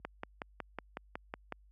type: click train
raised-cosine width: 0.5 ms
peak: -23 dBFS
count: 9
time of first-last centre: 0.05-1.523 s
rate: 5.43 Hz
effects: added 50 Hz sine -40 dBFS peak until 1.71 s + high-pass 150 Hz 12 dB/octave